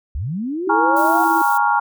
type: linear sweep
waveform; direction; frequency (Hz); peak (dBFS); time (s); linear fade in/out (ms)
sine; up; 55.1 to 740; -21; 0.15-1.24; 0
type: tone with tremolo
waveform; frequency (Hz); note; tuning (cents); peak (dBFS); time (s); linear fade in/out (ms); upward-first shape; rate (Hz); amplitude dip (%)
sine; 329.6; E4; 0; -19; 0.67-1.42; 5; sine; 19; 35
type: chord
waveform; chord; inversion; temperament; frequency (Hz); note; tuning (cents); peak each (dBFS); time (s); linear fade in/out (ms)
sine; Bb minor seventh; third; equal; 830.6 / 932.3 / 1108.7 / 1396.9; Ab5 / Bb5 / Db6 / F6; 0 / 0 / 0 / 0; -18 / -18 / -22 / -20; 0.69-1.8; 10
type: noise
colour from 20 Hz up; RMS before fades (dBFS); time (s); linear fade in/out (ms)
violet; -31; 0.96-1.58; 10
effects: none